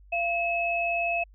sine tone pair together, 685.6 / 2583 Hz, F5 / E7, -32 / -36 cents, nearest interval octave + major seventh, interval 2296 cents, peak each -27 dBFS, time 0.12-1.24 s, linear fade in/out 10 ms, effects added 49 Hz sine -50 dBFS peak until 1.34 s

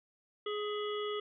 harmonic tone with a mistuned harmonic, 418.5 Hz, G#4, 13 cents sharp, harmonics 1 / 3 / 5 / 7 / 8, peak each -35 / -41 / -48 / -47 / -45 dBFS, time 0.46-1.2 s, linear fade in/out 5 ms, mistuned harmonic 5, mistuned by -63 cents, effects none

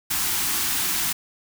white band-stop noise, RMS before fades -24 dBFS, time 0.1-1.13 s, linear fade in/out 10 ms, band 380 to 740 Hz, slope 48 dB/octave, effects none

